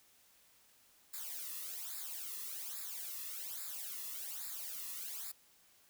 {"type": "noise with flanger", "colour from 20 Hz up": "blue", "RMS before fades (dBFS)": -44, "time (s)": [1.13, 5.32], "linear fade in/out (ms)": 10, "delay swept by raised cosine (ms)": [0.33, 1.33], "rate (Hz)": 1.2, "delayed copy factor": -1, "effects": ["white hiss -67 dBFS RMS until 5.89 s"]}